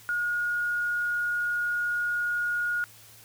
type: tone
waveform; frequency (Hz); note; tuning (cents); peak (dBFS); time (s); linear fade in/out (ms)
sine; 1437; F6; +49; -25; 0.09-2.84; 0
effects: added 110 Hz sine -58 dBFS peak until 3.24 s + white hiss -52 dBFS RMS until 3.24 s